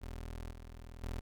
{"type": "tone with level steps", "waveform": "25% pulse", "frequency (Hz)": 40.88, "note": "E1", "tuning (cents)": -14, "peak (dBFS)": [-38, -44, -34], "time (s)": [0.01, 1.21], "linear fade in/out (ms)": 20, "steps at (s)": [0.51, 1.03], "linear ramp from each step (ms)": 2, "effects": []}